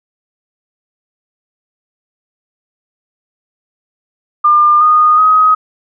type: tone with pitch steps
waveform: sine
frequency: 1200 / 1230.2 / 1261.1 Hz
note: D6 / D#6 / D#6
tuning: +37 / -20 / +23 cents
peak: -5 dBFS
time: 4.44-5.55 s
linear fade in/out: 10 ms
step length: 370 ms
effects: none